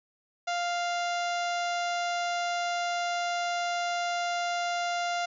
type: harmonic tone with a mistuned harmonic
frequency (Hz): 698.5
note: F5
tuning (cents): 0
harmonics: 1 / 2 / 3 / 4 / 5 / 6 / 7 / 8 / 9 / 10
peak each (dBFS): -29 / -35 / -39 / -41 / -43 / -45 / -46 / -47 / -48 / -49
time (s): 0.47-5.26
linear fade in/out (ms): 10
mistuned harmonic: 6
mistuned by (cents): -41
effects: none